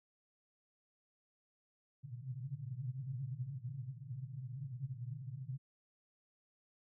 pink band-pass noise, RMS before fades -44 dBFS, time 2.03-5.58 s, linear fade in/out 20 ms, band 120 to 140 Hz, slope 96 dB/octave, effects none

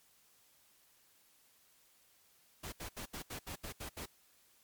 pink noise bursts, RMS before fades -44 dBFS, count 9, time 2.63-4.06 s, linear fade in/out 10 ms, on 94 ms, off 73 ms, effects white hiss -68 dBFS RMS until 4.63 s + MP3 96 kbps

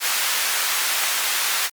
pink high-pass noise, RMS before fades -22 dBFS, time 0-1.7 s, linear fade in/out 50 ms, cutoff 1300 Hz, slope 12 dB/octave, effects Opus 48 kbps

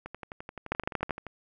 two click trains, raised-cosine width 0.5 ms, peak -12 / -24 dBFS, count 6 / 15, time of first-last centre 0.72-1.108 / 0.06-1.267 s, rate 12.9 / 11.6 Hz, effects none

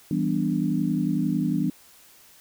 sine chord, E minor seventh, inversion none, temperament equal, 164.81 / 196 / 246.9 / 293.7 Hz, E3 / G3 / B3 / D4, 0 / 0 / 0 / 0 cents, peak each -27 dBFS, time 0.11-1.7 s, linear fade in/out 2 ms, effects white hiss -53 dBFS RMS until 2.4 s

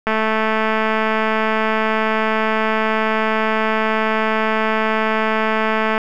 click train, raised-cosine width 0.5 ms, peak -4 dBFS, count 1295, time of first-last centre 0.07-5.979 s, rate 219 Hz, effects none

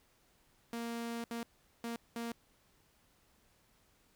sawtooth tone bursts at uneven times, 233.1 Hz, A#3, in tune, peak -34 dBFS, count 4, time 0.73-1.24 / 1.31-1.43 / 1.84-1.96 / 2.16-2.32 s, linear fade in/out 2 ms, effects pink hiss -70 dBFS RMS until 4.15 s

